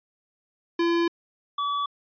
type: tone pair in turn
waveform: square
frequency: 339.5 / 1144.5 Hz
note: F4 / D6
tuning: -49 / -45 cents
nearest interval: octave + major sixth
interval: 2104 cents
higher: second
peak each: -21 / -25 dBFS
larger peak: first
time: 0.79-1.08 / 1.58-1.86 s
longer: first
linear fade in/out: 5 ms
effects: resampled to 11025 Hz